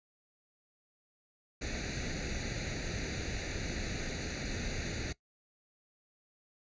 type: noise with comb filter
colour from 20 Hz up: pink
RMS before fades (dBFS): -37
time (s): 1.61-5.13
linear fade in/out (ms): 10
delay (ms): 0.47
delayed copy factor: +0.85
effects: noise-tail reverb RT60 0.1 s tail -19 dB re dry + resampled to 16000 Hz